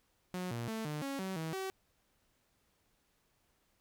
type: tone with pitch steps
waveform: sawtooth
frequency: 181.7 / 117.8 / 221.9 / 150.4 / 275.5 / 189.9 / 160.8 / 381.9 Hz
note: F#3 / A#2 / A3 / D3 / C#4 / F#3 / E3 / G4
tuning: -31 / +19 / +15 / +42 / -11 / +45 / -43 / -45 cents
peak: -33 dBFS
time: 0.34-1.7 s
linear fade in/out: 0 ms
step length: 170 ms
effects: pink hiss -75 dBFS RMS until 3.8 s